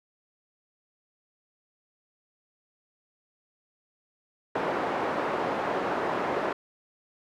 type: band-pass noise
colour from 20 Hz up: pink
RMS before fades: -29 dBFS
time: 4.55-6.53 s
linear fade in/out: 5 ms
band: 370 to 1200 Hz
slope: 12 dB/octave
effects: none